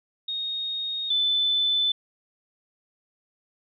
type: tone pair in turn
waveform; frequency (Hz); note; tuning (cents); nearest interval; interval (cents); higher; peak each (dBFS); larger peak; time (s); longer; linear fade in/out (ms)
sine; 3722 / 3513; A#7 / A7; -3 / -3; minor second; 100; first; -27 / -20; second; 0.28-1.1 / 1.1-1.92; neither; 5
effects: none